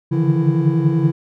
triangle tone cluster, 141.3 / 146.6 / 157.2 / 167.7 / 331.9 Hz, C#3 / D3 / D#3 / E3 / E4, +34 / -3 / +18 / +30 / +12 cents, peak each -18 dBFS, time 0.11-1.12 s, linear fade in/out 20 ms, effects none

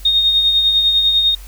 sine tone with tremolo, 3701 Hz, A#7, 13 cents flat, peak -9 dBFS, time 0.05-1.35 s, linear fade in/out 5 ms, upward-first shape sine, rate 10 Hz, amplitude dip 40%, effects added 46 Hz sine -32 dBFS peak until 1.47 s + white hiss -43 dBFS RMS until 1.47 s

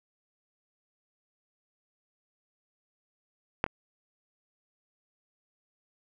clicks, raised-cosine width 0.5 ms, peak -9 / -21 dBFS, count 2, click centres 3.641 / 3.664 s, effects none

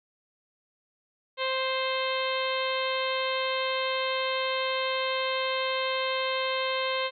harmonic tone, 524 Hz, C5, 2 cents sharp, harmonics 1 / 2 / 3 / 4 / 5 / 6 / 7 / 8, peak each -30 / -32 / -38 / -35 / -37 / -36 / -38 / -40 dBFS, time 1.37-7.11 s, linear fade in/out 50 ms, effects none

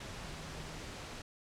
sine tone in noise, 155.56 Hz, D#3, in tune, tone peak -50 dBFS, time 0.29-0.8 s, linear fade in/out 5 ms, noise pink, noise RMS -45 dBFS, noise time 0-1.22 s, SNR -8 dB, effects low-pass 7000 Hz 12 dB/octave

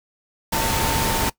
sine tone in noise, 902 Hz, A5, 43 cents sharp, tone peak -25 dBFS, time 0.52-1.3 s, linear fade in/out 10 ms, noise pink, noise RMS -22 dBFS, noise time 0.52-1.3 s, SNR -6 dB, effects noise-tail reverb RT60 0.1 s tail -20 dB re dry

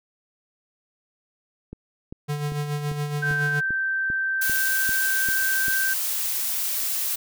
click train, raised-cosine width 3 ms, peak -23 dBFS, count 11, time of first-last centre 1.73-5.683 s, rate 2.53 Hz
square tone with tremolo, 147 Hz, D3, 2 cents sharp, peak -24 dBFS, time 2.28-3.61 s, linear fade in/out 20 ms, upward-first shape sine, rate 7.1 Hz, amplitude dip 50%
sine tone, 1559 Hz, G6, 10 cents flat, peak -22 dBFS, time 3.22-5.94 s, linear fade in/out 10 ms
blue noise, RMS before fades -26 dBFS, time 4.41-7.16 s, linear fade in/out 10 ms
effects none

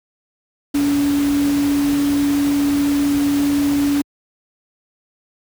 sine tone in noise, 285.3 Hz, C#4, 50 cents sharp, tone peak -14 dBFS, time 0.74-4.02 s, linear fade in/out 10 ms, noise pink, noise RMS -28 dBFS, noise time 0.74-4.02 s, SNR +11 dB, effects high-pass 60 Hz 12 dB/octave

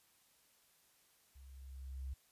sine tone with level ramp, 66.4 Hz, C2, 26 cents sharp, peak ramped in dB -55 to -39 dBFS, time 1.35-2.14 s, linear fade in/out 10 ms, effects white hiss -71 dBFS RMS until 2.31 s + resampled to 32000 Hz

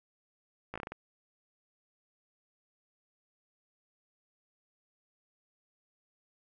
slowing click train, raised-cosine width 0.5 ms, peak -24 dBFS, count 7, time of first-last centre 0.74-0.92 s, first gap 16 ms, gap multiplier 1.25, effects none

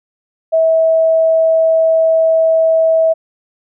sine tone, 648 Hz, E5, 30 cents flat, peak -8 dBFS, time 0.52-3.14 s, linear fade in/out 20 ms, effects none

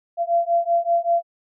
sine beating tone pair, 681 / 686.2 Hz, F5 / F5, -44 / -31 cents, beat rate 5.2 Hz, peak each -20 dBFS, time 0.17-1.23 s, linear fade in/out 50 ms, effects none

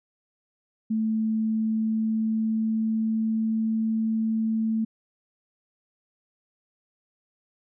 sine tone with pitch glide, 220 to 221.9 Hz, A3 to A3, 0 to +15 cents, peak -22 dBFS, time 0.9-4.85 s, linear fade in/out 10 ms, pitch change +15 cents, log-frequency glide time 1.33-3.86 s, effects none

